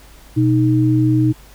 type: tone pair together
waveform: sine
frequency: 123.46 / 311.1 Hz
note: B2 / D#4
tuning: 0 / 0 cents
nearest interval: octave + major third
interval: 1600 cents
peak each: -14 dBFS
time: 0.36-1.33 s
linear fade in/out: 20 ms
effects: added 50 Hz sine -43 dBFS peak until 1.54 s + pink hiss -46 dBFS RMS until 1.54 s